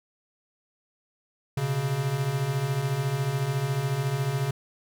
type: beating tone pair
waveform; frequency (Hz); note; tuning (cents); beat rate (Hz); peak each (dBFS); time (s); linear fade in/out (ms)
square; 125.2 / 139.2; B2 / C#3; +24 / +8; 14; -31 / -27; 1.57-4.51; 5
effects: none